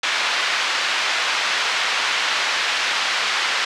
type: band-pass noise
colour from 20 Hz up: pink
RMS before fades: -21 dBFS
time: 0.03-3.65 s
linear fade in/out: 5 ms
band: 1300 to 4500 Hz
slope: 12 dB/octave
effects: low-pass 7000 Hz 12 dB/octave